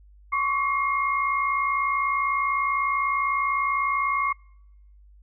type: tone cluster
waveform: sine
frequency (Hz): 1069 / 1129 / 2140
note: C6 / C#6 / C7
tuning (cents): +37 / +31 / +38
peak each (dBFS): -30 / -23 / -27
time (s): 0.32-4.33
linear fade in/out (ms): 10
effects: noise-tail reverb RT60 0.8 s tail -26 dB re dry + added 50 Hz sine -49 dBFS peak until 5.22 s